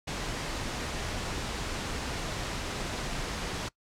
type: noise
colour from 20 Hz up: pink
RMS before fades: -34 dBFS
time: 0.07-3.69 s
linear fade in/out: 10 ms
effects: noise-tail reverb RT60 0.1 s tail -22 dB re dry + low-pass 7000 Hz 12 dB/octave